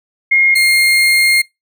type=tone pair in turn; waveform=sine / 35% pulse; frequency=2141 / 2127 Hz; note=C7 / C7; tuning=+39 / +28 cents; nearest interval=unison; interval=11 cents; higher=first; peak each=-7 dBFS; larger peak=neither; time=0.31-0.55 / 0.55-1.42 s; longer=second; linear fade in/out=10 ms; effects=noise-tail reverb RT60 0.2 s tail -25 dB re dry